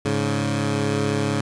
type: tone pair together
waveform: 15% pulse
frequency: 105.66 / 141.2 Hz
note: G#2 / C#3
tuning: +30 / +32 cents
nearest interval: perfect fourth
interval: 502 cents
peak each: -17 dBFS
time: 0.05-1.41 s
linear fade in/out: 5 ms
effects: resampled to 22050 Hz